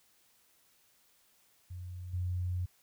sine tone with level steps, 90 Hz, F#2, 47 cents flat, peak -40 / -31 dBFS, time 1.7-2.66 s, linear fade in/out 10 ms, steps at 2.13 s, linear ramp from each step 10 ms, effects white hiss -68 dBFS RMS until 2.82 s

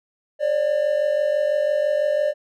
triangle tone pair together, 550 / 596 Hz, C#5 / D5, -14 / +25 cents, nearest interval minor second, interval 139 cents, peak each -22 / -17 dBFS, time 0.39-2.34 s, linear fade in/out 50 ms, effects none

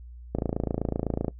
click train, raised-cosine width 2 ms, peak -13 dBFS, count 27, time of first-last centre 0.35-1.282 s, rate 27.9 Hz, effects noise-tail reverb RT60 0.1 s tail -19 dB re dry + added 60 Hz sine -41 dBFS peak until 1.39 s

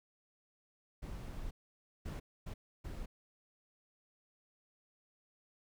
brown noise bursts at uneven times, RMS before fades -43 dBFS, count 4, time 1.02-1.51 / 2.05-2.2 / 2.46-2.54 / 2.84-3.06 s, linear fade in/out 10 ms, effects none

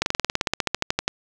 slowing click train, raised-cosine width 0.2 ms, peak -3 dBFS, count 18, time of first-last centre 0.02-1.079 s, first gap 41 ms, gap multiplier 1.05, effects none

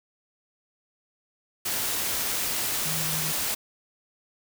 sine tone in noise, 157.4 Hz, D#3, 20 cents sharp, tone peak -34 dBFS, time 2.85-3.32 s, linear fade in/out 10 ms, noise white, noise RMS -28 dBFS, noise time 1.65-3.55 s, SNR -9 dB, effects none

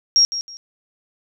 sine tone with echo, 5590 Hz, F8, 1 cent sharp, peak -10 dBFS, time 0.16-0.25 s, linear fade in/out 0 ms, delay 160 ms, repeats 2, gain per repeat -12 dB, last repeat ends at 0.57 s, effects none

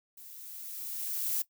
violet noise with level ramp, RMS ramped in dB -50 to -30 dBFS, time 0.17-1.42 s, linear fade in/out 5 ms, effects noise-tail reverb RT60 0.1 s tail -17 dB re dry

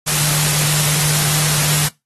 sine tone in noise, 150 Hz, D3, 37 cents sharp, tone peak -20 dBFS, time 0.06-1.89 s, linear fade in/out 20 ms, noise white, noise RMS -17 dBFS, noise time 0.06-1.89 s, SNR -6 dB, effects noise-tail reverb RT60 0.2 s tail -22 dB re dry + AAC 32 kbps

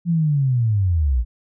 sine linear sweep, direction down, 174.61 to 54 Hz, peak -15 dBFS, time 0.05-1.25 s, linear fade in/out 50 ms, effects none

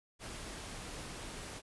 pink noise, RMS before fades -45 dBFS, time 0.19-1.62 s, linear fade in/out 50 ms, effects resampled to 24000 Hz

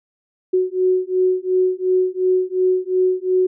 sine beating tone pair, 368.3 / 371.1 Hz, F#4 / F#4, -8 / +5 cents, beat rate 2.8 Hz, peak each -18 dBFS, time 0.53-3.47 s, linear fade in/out 10 ms, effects none

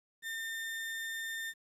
35% pulse tone, 1807 Hz, A6, 46 cents sharp, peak -35 dBFS, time 0.22-1.54 s, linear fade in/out 50 ms, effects resampled to 32000 Hz + 11-bit

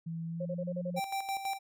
sine tone with pitch glide, 164.9 to 175.72 Hz, E3 to F3, +1 to +11 cents, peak -35 dBFS, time 0.06-1 s, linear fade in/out 10 ms, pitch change +110 cents, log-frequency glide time 0.26-0.73 s
sine tone bursts, 539 Hz, C#5, 49 cents flat, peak -34 dBFS, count 7, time 0.4-0.996 s, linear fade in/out 10 ms, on 56 ms, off 34 ms
square tone with tremolo, 782 Hz, G5, 4 cents flat, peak -32 dBFS, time 0.96-1.59 s, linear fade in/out 20 ms, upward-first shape square, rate 6.1 Hz, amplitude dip 60%
effects none

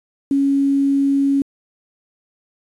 sine tone with quantisation, 277.2 Hz, C#4, in tune, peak -13 dBFS, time 0.31-1.42 s, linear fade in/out 2 ms, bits 7, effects resampled to 24000 Hz

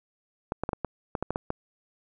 clicks, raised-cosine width 1 ms, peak -14 dBFS, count 10, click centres 0.521 / 0.636 / 0.691 / 0.732 / 0.847 / 1.152 / 1.226 / 1.306 / 1.359 / 1.504 s, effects none

